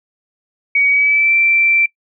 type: tone with pitch glide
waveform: sine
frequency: 2256 to 2344 Hz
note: C#7 to D7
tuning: +30 to -4 cents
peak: -10 dBFS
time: 0.75-1.86 s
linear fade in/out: 5 ms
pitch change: +66 cents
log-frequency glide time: 0.89-1.34 s
effects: noise-tail reverb RT60 0.1 s tail -23 dB re dry